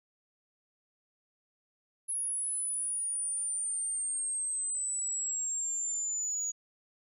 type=exponential sweep; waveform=sine; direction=down; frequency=10548 to 6770 Hz; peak=-30 dBFS; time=2.08-6.52 s; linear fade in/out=20 ms; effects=tanh soft clip ceiling -26 dBFS